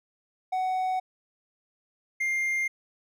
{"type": "tone pair in turn", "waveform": "triangle", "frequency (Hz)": [746, 2110], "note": ["F#5", "C7"], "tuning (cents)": [14, 14], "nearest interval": "octave + tritone", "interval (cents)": 1800, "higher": "second", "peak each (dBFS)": -23, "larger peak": "neither", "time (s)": [[0.52, 1], [2.2, 2.68]], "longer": "neither", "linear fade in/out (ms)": 10, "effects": []}